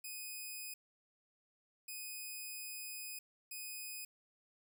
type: tone bursts at uneven times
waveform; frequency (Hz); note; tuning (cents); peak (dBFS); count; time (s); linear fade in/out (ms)
5% pulse; 2500; D#7; +8; -34; 3; 0.04-0.74 / 1.88-3.19 / 3.51-4.05; 5
effects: none